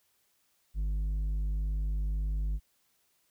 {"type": "tone with low-pass filter", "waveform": "square", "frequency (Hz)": 50.9, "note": "G#1", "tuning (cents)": -34, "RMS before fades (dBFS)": -31, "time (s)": [0.74, 2.6], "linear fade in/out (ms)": 50, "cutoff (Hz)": 110, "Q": 0.7, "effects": ["white hiss -72 dBFS RMS until 3.3 s"]}